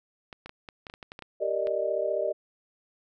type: clicks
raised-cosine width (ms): 0.3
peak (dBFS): -25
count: 12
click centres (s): 0.328 / 0.46 / 0.494 / 0.688 / 0.868 / 0.899 / 0.939 / 1.028 / 1.119 / 1.191 / 1.223 / 1.671
type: chord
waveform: sine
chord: Eb major seventh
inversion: first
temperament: equal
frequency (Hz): 392 / 466.2 / 587.3 / 622.3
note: G4 / Bb4 / D5 / Eb5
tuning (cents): 0 / 0 / 0 / 0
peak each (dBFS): -33 / -33 / -30 / -29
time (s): 1.4-2.33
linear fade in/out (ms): 20
effects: none